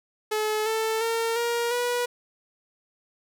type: tone with pitch steps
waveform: sawtooth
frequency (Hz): 429.3 / 442.9 / 456.9 / 471.4 / 486.3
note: A4 / A4 / A#4 / A#4 / B4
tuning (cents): -43 / +11 / -35 / +19 / -27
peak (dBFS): -20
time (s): 0.31-2.06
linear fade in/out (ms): 10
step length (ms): 350
effects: none